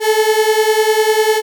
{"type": "beating tone pair", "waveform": "35% pulse", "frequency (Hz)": [429.4, 439.4], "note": ["A4", "A4"], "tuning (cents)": [-42, -2], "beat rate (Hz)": 10, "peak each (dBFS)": -12, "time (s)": [0, 1.42], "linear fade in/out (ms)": 50, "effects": []}